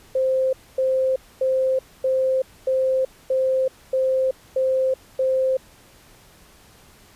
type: tone bursts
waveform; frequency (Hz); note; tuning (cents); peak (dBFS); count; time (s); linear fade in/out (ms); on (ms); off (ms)
sine; 523.3; C5; 0; -17; 9; 0.15-5.57; 5; 380; 250
effects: pink hiss -51 dBFS RMS until 7.15 s + resampled to 32000 Hz